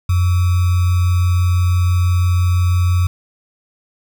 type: tone with sample-and-hold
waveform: sine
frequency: 89.4 Hz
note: F2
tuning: 41 cents sharp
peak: -11 dBFS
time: 0.09-3.07 s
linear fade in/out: 5 ms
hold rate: 1225 Hz
effects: none